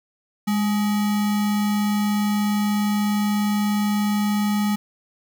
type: tone with sample-and-hold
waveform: sine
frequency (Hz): 206.6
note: G#3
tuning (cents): -9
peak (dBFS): -18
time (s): 0.47-4.76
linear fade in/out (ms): 10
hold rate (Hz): 1050
effects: none